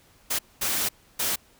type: noise bursts at uneven times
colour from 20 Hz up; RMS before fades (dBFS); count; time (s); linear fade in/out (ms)
white; -26; 3; 0.3-0.39 / 0.61-0.89 / 1.19-1.36; 10
effects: pink hiss -58 dBFS RMS until 1.59 s